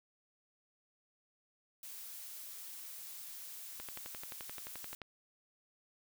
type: noise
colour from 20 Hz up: blue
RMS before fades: -48 dBFS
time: 1.83-4.95 s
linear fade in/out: 2 ms
type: click train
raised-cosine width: 0.3 ms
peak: -29 dBFS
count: 15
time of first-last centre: 3.8-5.017 s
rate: 11.5 Hz
effects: none